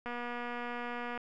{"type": "click train", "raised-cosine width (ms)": 0.5, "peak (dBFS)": -25, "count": 270, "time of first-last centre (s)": [0.06, 1.176], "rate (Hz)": 241, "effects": []}